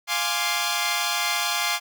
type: chord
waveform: 10% pulse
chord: D half-diminished seventh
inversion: first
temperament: equal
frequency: 698.5 / 830.6 / 1046.5 / 1174.7 Hz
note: F5 / Ab5 / C6 / D6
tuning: 0 / 0 / 0 / 0 cents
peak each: -20 dBFS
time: 0.07-1.8 s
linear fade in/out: 50 ms
effects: none